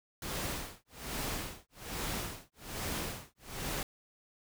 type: noise with tremolo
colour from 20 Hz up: pink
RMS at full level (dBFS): -36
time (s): 0.22-3.83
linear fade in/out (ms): 2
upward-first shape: sine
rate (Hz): 1.2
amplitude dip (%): 100
effects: none